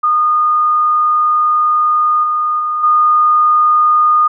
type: tone with level steps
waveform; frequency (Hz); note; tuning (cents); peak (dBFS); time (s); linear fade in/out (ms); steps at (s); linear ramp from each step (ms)
sine; 1225; D#6; -27; -9 / -12 / -14 / -7; 0.03-4.28; 10; 2.23 / 2.59 / 2.83; 10
effects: none